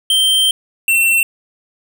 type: tone pair in turn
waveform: square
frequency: 3136 / 2703 Hz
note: G7 / E7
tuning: 0 / +43 cents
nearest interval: minor third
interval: 257 cents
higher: first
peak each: -11 dBFS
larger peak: neither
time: 0.1-0.51 / 0.88-1.23 s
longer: first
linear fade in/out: 2 ms
effects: none